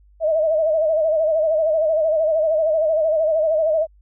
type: tone with vibrato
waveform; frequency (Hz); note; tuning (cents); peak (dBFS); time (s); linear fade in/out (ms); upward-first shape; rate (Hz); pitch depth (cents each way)
sine; 631; D#5; +24; -15; 0.2-3.87; 50; sine; 13; 76
effects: added 50 Hz sine -49 dBFS peak until 4.01 s